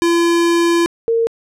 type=tone pair in turn; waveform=square / sine; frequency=340 / 458.7 Hz; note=F4 / A#4; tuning=-46 / -28 cents; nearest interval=perfect fourth; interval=518 cents; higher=second; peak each=-12 dBFS; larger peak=neither; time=0.02-0.86 / 1.08-1.27 s; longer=first; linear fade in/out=0 ms; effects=low-pass 10000 Hz 12 dB/octave